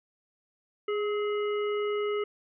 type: harmonic tone with a mistuned harmonic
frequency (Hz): 415.3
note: G#4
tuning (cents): 0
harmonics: 1 / 3 / 5 / 7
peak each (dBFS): -27 / -37 / -41 / -44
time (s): 0.88-2.24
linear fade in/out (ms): 5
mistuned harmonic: 3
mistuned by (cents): +43
effects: none